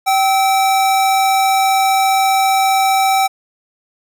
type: tone pair together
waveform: square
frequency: 773 / 1300 Hz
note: G5 / E6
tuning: -24 / -24 cents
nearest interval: major sixth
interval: 900 cents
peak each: -12 / -24 dBFS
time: 0.06-3.28 s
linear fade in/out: 20 ms
effects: none